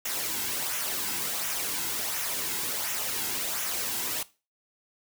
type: noise with flanger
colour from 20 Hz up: white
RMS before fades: -31 dBFS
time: 0.05-4.23 s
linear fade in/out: 5 ms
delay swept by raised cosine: 0.22 to 1.72 ms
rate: 1.4 Hz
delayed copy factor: -0.5
effects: noise-tail reverb RT60 0.3 s tail -18 dB re dry